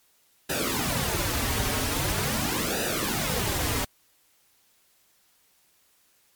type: noise with flanger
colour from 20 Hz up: pink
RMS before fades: -27 dBFS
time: 0.49-3.85 s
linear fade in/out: 10 ms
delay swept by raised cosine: 0.91 to 6.01 ms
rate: 0.43 Hz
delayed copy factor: -0.85
effects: white hiss -64 dBFS RMS until 6.35 s + MP3 96 kbps